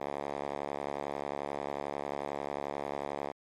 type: tone with band-pass filter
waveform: 5% pulse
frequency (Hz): 71.2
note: C#2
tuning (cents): +47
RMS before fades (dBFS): -37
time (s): 0-3.32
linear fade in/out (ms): 10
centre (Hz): 740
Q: 0.85
effects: MP3 64 kbps